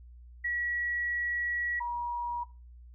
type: tone pair in turn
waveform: sine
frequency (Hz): 1926 / 957.2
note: B6 / A#5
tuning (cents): -44 / +46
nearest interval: octave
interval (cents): 1210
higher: first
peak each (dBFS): -29 / -30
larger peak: first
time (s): 0.44-1.8 / 1.8-2.44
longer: first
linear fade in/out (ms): 10
effects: noise-tail reverb RT60 0.3 s tail -17 dB re dry + added 60 Hz sine -48 dBFS peak until 2.94 s